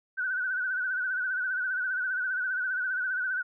sine tone with vibrato, 1500 Hz, F#6, 23 cents sharp, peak -27 dBFS, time 0.17-3.43 s, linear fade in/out 20 ms, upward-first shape sine, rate 15 Hz, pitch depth 65 cents each way, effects none

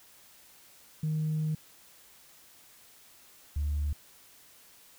sine tone pair in turn, 155.3 / 73.53 Hz, D#3 / D2, -3 / +3 cents, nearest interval octave + minor second, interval 1294 cents, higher first, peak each -26 dBFS, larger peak neither, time 1.03-1.55 / 3.56-3.93 s, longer first, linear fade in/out 5 ms, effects tanh soft clip ceiling -24 dBFS + white hiss -57 dBFS RMS until 4.98 s

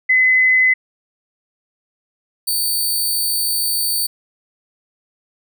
sine / 10% pulse tone pair in turn, 2028 / 4553 Hz, B6 / C#8, +45 / +45 cents, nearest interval octave + major second, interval 1400 cents, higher second, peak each -10 dBFS, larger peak neither, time 0.09-0.74 / 2.47-4.07 s, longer second, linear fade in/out 10 ms, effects none

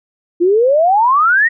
sine exponential sweep, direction up, 335 to 1924 Hz, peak -8 dBFS, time 0.4-1.49 s, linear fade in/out 20 ms, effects none

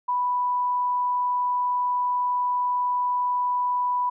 sine tone, 987.8 Hz, B5, in tune, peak -21 dBFS, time 0.08-4.1 s, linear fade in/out 10 ms, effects none

